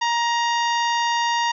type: harmonic tone with a mistuned harmonic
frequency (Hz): 941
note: A#5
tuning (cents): +16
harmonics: 1 / 2 / 3 / 4 / 5 / 6 / 7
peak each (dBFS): -20 / -26 / -30 / -32 / -34 / -36 / -37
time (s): 0.01-1.52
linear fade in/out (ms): 10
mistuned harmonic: 4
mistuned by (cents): -47
effects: none